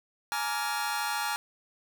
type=chord; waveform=sawtooth; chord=Bb dominant seventh; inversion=third; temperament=just; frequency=839.1 / 932.3 / 1165.4 / 1398.5 Hz; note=Ab5 / Bb5 / D6 / F6; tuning=+18 / 0 / -14 / +2 cents; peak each=-29 / -32 / -35 / -30 dBFS; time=0.32-1.36 s; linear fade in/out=0 ms; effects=10-bit